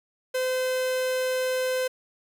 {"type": "tone", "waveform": "45% pulse", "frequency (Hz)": 513, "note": "C5", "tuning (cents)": -34, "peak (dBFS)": -24, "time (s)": [0.34, 1.88], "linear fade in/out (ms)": 10, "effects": []}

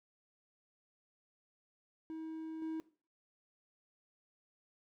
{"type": "tone with level steps", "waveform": "triangle", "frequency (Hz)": 319.6, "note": "D#4", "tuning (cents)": 47, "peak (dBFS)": [-39, -35], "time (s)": [2.1, 2.8], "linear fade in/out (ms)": 0, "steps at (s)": 2.62, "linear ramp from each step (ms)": 2, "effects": ["noise-tail reverb RT60 0.4 s tail -18 dB re dry"]}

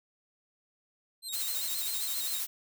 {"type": "tone with vibrato", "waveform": "25% pulse", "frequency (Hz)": 3949, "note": "B7", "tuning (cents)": -1, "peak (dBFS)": -32, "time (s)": [1.22, 2.43], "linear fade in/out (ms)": 50, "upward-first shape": "square", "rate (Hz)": 7.6, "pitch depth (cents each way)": 80}
{"type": "noise with tremolo", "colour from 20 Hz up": "blue", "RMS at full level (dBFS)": -33, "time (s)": [1.32, 2.47], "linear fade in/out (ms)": 20, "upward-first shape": "sine", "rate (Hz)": 13, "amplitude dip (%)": 30}
{"effects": []}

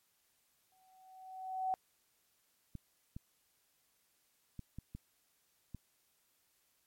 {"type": "tone with exponential growth", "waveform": "sine", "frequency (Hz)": 753, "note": "F#5", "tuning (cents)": 30, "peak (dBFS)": -30, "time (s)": [0.72, 1.74], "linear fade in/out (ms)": 0, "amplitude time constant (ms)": 220}
{"type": "clicks", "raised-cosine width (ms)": 5, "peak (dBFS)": -32, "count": 6, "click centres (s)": [2.753, 3.165, 4.593, 4.786, 4.95, 5.747]}
{"effects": ["white hiss -75 dBFS RMS until 6.86 s", "MP3 64 kbps"]}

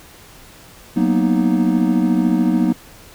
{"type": "chord", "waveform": "triangle", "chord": "B major seventh", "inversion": "second", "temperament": "equal", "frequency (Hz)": [185, 233.1, 246.9, 311.1], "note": ["F#3", "A#3", "B3", "D#4"], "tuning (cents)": [0, 0, 0, 0], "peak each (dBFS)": -17, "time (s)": [0.96, 2.73], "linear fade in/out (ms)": 10, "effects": ["pink hiss -43 dBFS RMS until 3.14 s"]}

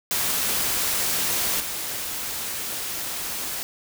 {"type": "noise with level steps", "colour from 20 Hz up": "white", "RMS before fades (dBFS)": [-24, -30], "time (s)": [0.11, 3.63], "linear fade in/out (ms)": 0, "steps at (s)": 1.6, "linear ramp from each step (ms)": 5, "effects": []}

